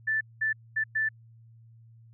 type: tone bursts at uneven times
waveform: sine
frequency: 1760 Hz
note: A6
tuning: in tune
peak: -24 dBFS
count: 4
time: 0.07-0.21 / 0.41-0.53 / 0.76-0.84 / 0.95-1.09 s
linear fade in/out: 10 ms
effects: added 114 Hz sine -51 dBFS peak until 2.13 s